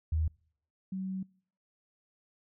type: tone pair in turn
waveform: sine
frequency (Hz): 79.1 / 189.22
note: D#2 / F#3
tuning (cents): +29 / +39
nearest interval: octave + minor third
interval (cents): 1510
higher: second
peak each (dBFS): -26 / -33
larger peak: first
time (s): 0.12-0.28 / 0.92-1.23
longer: second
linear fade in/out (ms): 5
effects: noise-tail reverb RT60 0.6 s tail -26 dB re dry